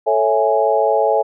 sine chord, A major seventh, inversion none, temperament equal, 440 / 554.4 / 659.3 / 830.6 Hz, A4 / C#5 / E5 / G#5, 0 / 0 / 0 / 0 cents, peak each -18 dBFS, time 0.06-1.23 s, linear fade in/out 20 ms, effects none

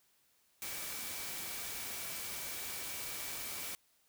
sine tone in noise, 2298 Hz, D7, 38 cents flat, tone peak -52 dBFS, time 0.62-3.75 s, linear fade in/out 0 ms, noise white, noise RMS -42 dBFS, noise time 0.62-3.75 s, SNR -13 dB, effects white hiss -72 dBFS RMS until 4.08 s

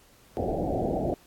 white low-pass noise, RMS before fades -28 dBFS, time 0.37-1.14 s, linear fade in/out 0 ms, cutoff 770 Hz, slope 96 dB/octave, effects pink hiss -58 dBFS RMS until 1.26 s + AAC 64 kbps

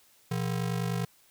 square ring-modulated tone, 146.83 Hz, D3, in tune, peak -26 dBFS, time 0.31-1.05 s, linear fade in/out 0 ms, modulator 25 Hz, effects white hiss -62 dBFS RMS until 1.3 s

